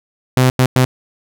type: tone bursts at uneven times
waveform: sawtooth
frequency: 128.1 Hz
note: C3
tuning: 36 cents flat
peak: -5 dBFS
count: 3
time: 0.37-0.5 / 0.59-0.66 / 0.76-0.85 s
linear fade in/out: 2 ms
effects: none